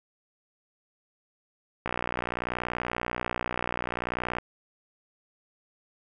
click train, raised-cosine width 0.5 ms, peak -14 dBFS, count 154, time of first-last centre 1.86-4.385 s, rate 60.6 Hz, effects none

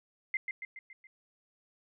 sine tone with echo, 2084 Hz, C7, 7 cents flat, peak -28 dBFS, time 0.34-0.37 s, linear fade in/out 2 ms, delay 140 ms, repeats 5, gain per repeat -5 dB, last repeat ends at 1.07 s, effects none

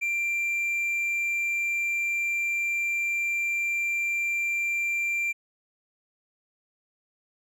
triangle tone, 2366 Hz, D7, 12 cents sharp, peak -23 dBFS, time 0.01-5.33 s, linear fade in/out 20 ms, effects none

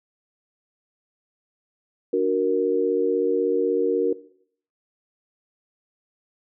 sine chord, D augmented, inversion none, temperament equal, 293.7 / 370 / 466.2 Hz, D4 / F#4 / A#4, 0 / 0 / 0 cents, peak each -26 / -22 / -21 dBFS, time 2.13-4.13 s, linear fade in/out 5 ms, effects noise-tail reverb RT60 0.6 s tail -18 dB re dry

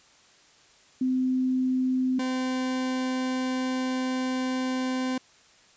sine / 40% pulse tone pair in turn, 257.3 / 257.3 Hz, C4 / C4, -29 / -29 cents, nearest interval unison, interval 0 cents, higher neither, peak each -22 / -25 dBFS, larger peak first, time 1.01-2.19 / 2.19-5.18 s, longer second, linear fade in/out 5 ms, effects white hiss -57 dBFS RMS until 5.76 s + resampled to 16000 Hz

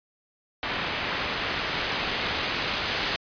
white noise with low-pass filter sweep, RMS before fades -29 dBFS, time 0.63-3.16 s, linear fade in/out 0 ms, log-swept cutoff 2600 to 3900 Hz, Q 0.85, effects resampled to 11025 Hz

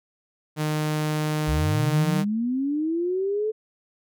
sawtooth tone, 153 Hz, D#3, 29 cents flat, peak -19 dBFS, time 0.56-2.25 s, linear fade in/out 50 ms
sine linear sweep, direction up, 56.7 to 440 Hz, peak -22 dBFS, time 1.47-3.52 s, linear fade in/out 20 ms
effects none

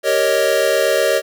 square chord, Eb dominant seventh, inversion first, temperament equal, 392 / 466.2 / 554.4 / 622.3 Hz, G4 / Bb4 / Db5 / Eb5, 0 / 0 / 0 / 0 cents, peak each -23 / -21 / -18 / -19 dBFS, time 0.03-1.22 s, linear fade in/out 50 ms, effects none

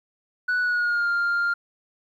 sine tone with pitch glide, 1480 to 1399.4 Hz, F#6 to F6, 0 to +3 cents, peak -18 dBFS, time 0.48-1.54 s, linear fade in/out 10 ms, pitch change -97 cents, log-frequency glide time 0.6-1.09 s, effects tanh soft clip ceiling -19 dBFS + 10-bit

